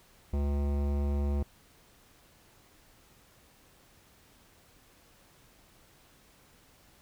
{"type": "tone with hard clipping", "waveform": "sine", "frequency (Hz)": 71.3, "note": "C#2", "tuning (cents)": 49, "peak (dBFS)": -29, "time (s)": [0.33, 1.43], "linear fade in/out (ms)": 5, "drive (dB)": 17, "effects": ["pink hiss -61 dBFS RMS until 7.01 s"]}